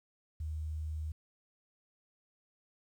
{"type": "tone", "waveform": "sine", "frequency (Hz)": 77.78, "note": "D#2", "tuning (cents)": 0, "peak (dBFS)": -35, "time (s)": [0.4, 1.12], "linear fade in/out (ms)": 5, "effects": ["11-bit"]}